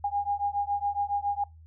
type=beating tone pair; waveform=sine; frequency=809 / 816.2 Hz; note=G#5 / G#5; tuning=-46 / -30 cents; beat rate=7.2 Hz; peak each=-29 dBFS; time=0.04-1.44 s; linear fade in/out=5 ms; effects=noise-tail reverb RT60 0.2 s tail -23 dB re dry + added 80 Hz sine -48 dBFS peak until 1.66 s